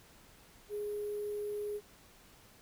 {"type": "tone with sample-and-hold", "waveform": "sine", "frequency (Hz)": 415.3, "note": "G#4", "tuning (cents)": 0, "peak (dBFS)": -35, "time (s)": [0.69, 1.81], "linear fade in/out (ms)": 50, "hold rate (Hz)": 11025, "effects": ["pink hiss -60 dBFS RMS until 2.61 s"]}